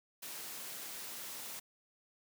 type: noise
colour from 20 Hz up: white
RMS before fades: -45 dBFS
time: 0.22-1.6 s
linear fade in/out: 10 ms
effects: high-pass 150 Hz 12 dB/octave